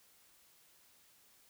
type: silence
effects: white hiss -66 dBFS RMS until 1.49 s